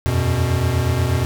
square chord, E suspended second, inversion none, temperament equal with one note detuned, 84.14 / 92.5 / 123.47 Hz, E2 / F#2 / B2, +36 / 0 / 0 cents, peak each -22 / -23 / -20 dBFS, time 0.06-1.25 s, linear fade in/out 0 ms, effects none

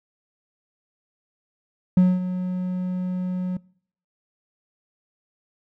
triangle tone with ADSR envelope, 182.5 Hz, F#3, 24 cents flat, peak -8 dBFS, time 1.97-3.57 s, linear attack 4 ms, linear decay 220 ms, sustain -13 dB, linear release 4 ms, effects noise-tail reverb RT60 0.6 s tail -24 dB re dry + tanh soft clip ceiling -5 dBFS

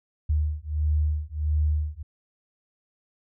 sine beating tone pair, 75.2 / 76.7 Hz, D2 / D#2, +42 / -24 cents, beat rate 1.5 Hz, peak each -25 dBFS, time 0.29-2.03 s, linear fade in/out 10 ms, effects none

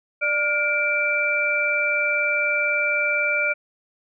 sine tone cluster, 593 / 1420 / 2342 Hz, D5 / F6 / D7, +17 / +28 / -5 cents, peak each -27 / -24 / -21 dBFS, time 0.21-3.54 s, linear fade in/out 20 ms, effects none

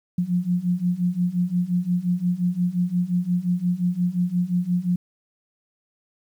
sine beating tone pair, 174.61 / 180.31 Hz, F3 / F#3, 0 / -44 cents, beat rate 5.7 Hz, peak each -24 / -22 dBFS, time 0.18-4.96 s, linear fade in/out 5 ms, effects 9-bit

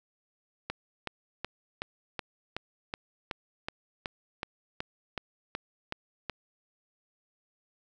click train, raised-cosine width 0.3 ms, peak -17 dBFS, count 16, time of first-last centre 0.7-6.297 s, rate 2.68 Hz, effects none

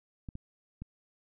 clicks, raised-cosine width 5 ms, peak -28 dBFS, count 3, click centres 0.288 / 0.354 / 0.82 s, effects none

